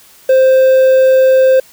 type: tone with quantisation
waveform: triangle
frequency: 523.3 Hz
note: C5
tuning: in tune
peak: -3 dBFS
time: 0.29-1.6 s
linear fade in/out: 5 ms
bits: 5
effects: white hiss -43 dBFS RMS until 1.72 s